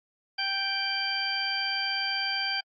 harmonic tone, 784 Hz, G5, in tune, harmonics 1 / 2 / 3 / 4 / 6, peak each -36 / -33 / -34 / -34 / -31 dBFS, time 0.38-2.61 s, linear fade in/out 10 ms, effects AAC 48 kbps

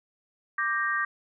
sine chord, G minor, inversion second, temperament equal with one note detuned, 1174.7 / 1582.5 / 1864.7 Hz, D6 / G6 / Bb6, 0 / +16 / 0 cents, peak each -29 / -29 / -29 dBFS, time 0.58-1.05 s, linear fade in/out 5 ms, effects none

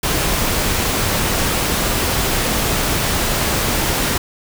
pink noise, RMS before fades -18 dBFS, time 0.03-4.18 s, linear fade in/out 5 ms, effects none

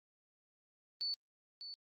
sine tone with echo, 4476 Hz, C#8, 16 cents sharp, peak -35 dBFS, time 1.01-1.14 s, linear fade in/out 0 ms, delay 600 ms, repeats 1, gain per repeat -10 dB, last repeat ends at 1.74 s, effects Opus 32 kbps

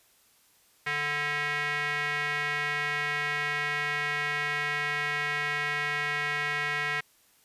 square tone with band-pass filter, 146.83 Hz, D3, in tune, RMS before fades -30 dBFS, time 0.86-7.01 s, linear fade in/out 10 ms, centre 2000 Hz, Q 3.3, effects white hiss -63 dBFS RMS until 7.44 s + resampled to 32000 Hz

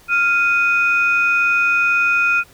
sine tone pair together, 1396.1 / 2489 Hz, F6 / D#7, -1 / 0 cents, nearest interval minor seventh, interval 1001 cents, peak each -15 dBFS, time 0.08-2.44 s, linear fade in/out 50 ms, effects tanh soft clip ceiling -6 dBFS + pink hiss -48 dBFS RMS until 2.53 s

